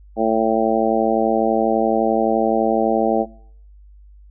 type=harmonic tone; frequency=111.8 Hz; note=A2; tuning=28 cents sharp; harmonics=2 / 3 / 4 / 5 / 6 / 7; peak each=-22 / -22 / -22 / -22 / -22 / -22 dBFS; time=0.16-3.26 s; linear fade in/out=50 ms; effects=noise-tail reverb RT60 0.6 s tail -21 dB re dry + added 50 Hz sine -42 dBFS peak until 4.3 s